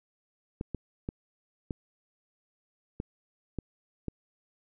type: clicks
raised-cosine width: 3 ms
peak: -20 dBFS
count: 7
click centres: 0.611 / 0.747 / 1.089 / 1.708 / 3.001 / 3.587 / 4.083 s
effects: none